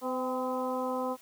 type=harmonic tone with a mistuned harmonic; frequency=255.1 Hz; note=C4; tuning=44 cents flat; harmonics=1 / 2 / 3 / 4 / 5; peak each=-35 / -33 / -38 / -36 / -42 dBFS; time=0.01-1.17 s; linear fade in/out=50 ms; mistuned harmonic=3; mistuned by=+39 cents; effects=white hiss -57 dBFS RMS until 1.21 s + high-pass 60 Hz 12 dB/octave